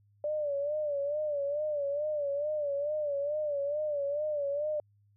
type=tone with vibrato; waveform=sine; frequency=585 Hz; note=D5; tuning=7 cents flat; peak=-29 dBFS; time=0.24-4.8 s; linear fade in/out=2 ms; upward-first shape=sine; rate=2.3 Hz; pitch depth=79 cents each way; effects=added 102 Hz sine -63 dBFS peak until 5.16 s